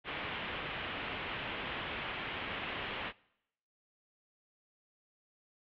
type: low-pass noise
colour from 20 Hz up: white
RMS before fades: -40 dBFS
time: 0.04-3.13 s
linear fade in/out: 50 ms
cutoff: 3200 Hz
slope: 48 dB/octave
effects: noise-tail reverb RT60 0.8 s tail -23 dB re dry